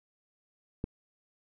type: click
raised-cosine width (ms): 3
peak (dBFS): -19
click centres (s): 0.841
effects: none